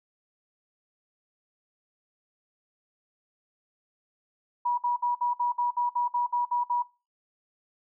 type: tone bursts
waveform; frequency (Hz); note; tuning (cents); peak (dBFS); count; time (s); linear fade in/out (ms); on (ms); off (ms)
sine; 968; B5; -35; -23; 12; 4.65-6.826; 10; 130; 56
effects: noise-tail reverb RT60 0.3 s tail -21 dB re dry